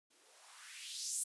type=noise with band-pass filter sweep; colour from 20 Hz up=violet; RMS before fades=-45 dBFS; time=0.1-1.24 s; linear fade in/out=10 ms; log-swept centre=260 to 9600 Hz; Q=2.7; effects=resampled to 24000 Hz